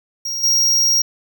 square tone with level steps, 5620 Hz, F8, 10 cents sharp, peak -22 / -13 dBFS, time 0.25-1.02 s, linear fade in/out 5 ms, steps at 0.43 s, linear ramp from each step 10 ms, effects none

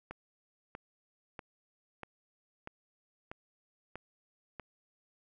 click train, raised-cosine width 0.5 ms, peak -27 dBFS, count 8, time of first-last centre 0.11-4.597 s, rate 1.56 Hz, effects none

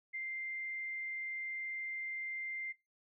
sine tone, 2093 Hz, C7, in tune, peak -38 dBFS, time 0.13-2.73 s, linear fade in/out 20 ms, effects noise-tail reverb RT60 0.2 s tail -18 dB re dry

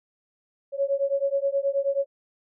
sine beating tone pair, 550 / 559.4 Hz, C#5 / C#5, -14 / +16 cents, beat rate 9.4 Hz, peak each -25 dBFS, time 0.72-2.06 s, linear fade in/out 50 ms, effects none

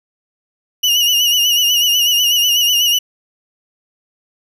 35% pulse tone with vibrato, 2900 Hz, F#7, 35 cents flat, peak -9 dBFS, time 0.83-2.99 s, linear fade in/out 10 ms, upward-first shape sine, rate 8.1 Hz, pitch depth 59 cents each way, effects none

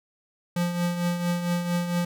square tone with tremolo, 174.61 Hz, F3, in tune, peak -22 dBFS, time 0.56-2.05 s, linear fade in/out 5 ms, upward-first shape triangle, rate 4.4 Hz, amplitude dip 60%, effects none

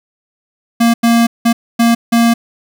square tone bursts at uneven times, 232.8 Hz, A#3, 2 cents flat, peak -8 dBFS, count 5, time 0.8-0.94 / 1.03-1.27 / 1.45-1.53 / 1.79-1.95 / 2.12-2.34 s, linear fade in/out 10 ms, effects none

